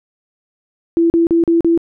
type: tone bursts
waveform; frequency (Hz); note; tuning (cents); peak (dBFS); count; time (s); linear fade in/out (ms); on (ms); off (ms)
sine; 334.8; E4; +27; -9; 5; 0.97-1.776; 0; 130; 39
effects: none